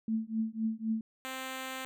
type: tone with tremolo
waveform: sine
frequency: 221.9 Hz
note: A3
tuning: 15 cents sharp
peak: -26 dBFS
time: 0.08-1.01 s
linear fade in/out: 2 ms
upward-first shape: triangle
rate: 3.9 Hz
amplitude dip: 100%
type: tone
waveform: 5% pulse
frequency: 261.6 Hz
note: C4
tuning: in tune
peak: -26 dBFS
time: 1.25-1.85 s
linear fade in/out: 0 ms
effects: none